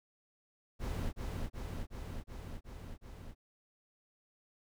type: noise with echo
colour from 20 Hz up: brown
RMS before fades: -36 dBFS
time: 0.79-1.13 s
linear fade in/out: 50 ms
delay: 370 ms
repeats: 6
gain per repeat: -2 dB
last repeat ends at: 3.35 s
effects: none